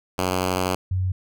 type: tone pair in turn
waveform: 5% pulse / sine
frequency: 92.1 / 92.85 Hz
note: F#2 / F#2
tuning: -7 / +7 cents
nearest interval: unison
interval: 14 cents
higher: second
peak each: -10 / -20 dBFS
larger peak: first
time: 0.18-0.75 / 0.91-1.12 s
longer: first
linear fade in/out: 5 ms
effects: none